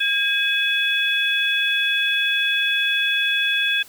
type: tone cluster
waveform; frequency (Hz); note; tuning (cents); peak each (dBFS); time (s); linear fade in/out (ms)
sine; 1624 / 2546 / 3411; G#6 / D#7 / G#7; -39 / +39 / +46; -22; 0-3.83; 10
effects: white hiss -46 dBFS RMS until 3.88 s